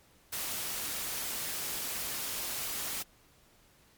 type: noise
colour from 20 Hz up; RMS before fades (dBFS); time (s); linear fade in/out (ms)
white; -36; 0.32-3.03; 10
effects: pink hiss -63 dBFS RMS until 3.97 s + MP3 96 kbps